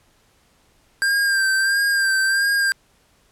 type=tone with vibrato; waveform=square; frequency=1589 Hz; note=G6; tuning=23 cents sharp; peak=-17 dBFS; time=1.02-2.72 s; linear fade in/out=0 ms; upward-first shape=sine; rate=1.5 Hz; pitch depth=38 cents each way; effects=pink hiss -59 dBFS RMS until 3.31 s + low-pass 12000 Hz 12 dB/octave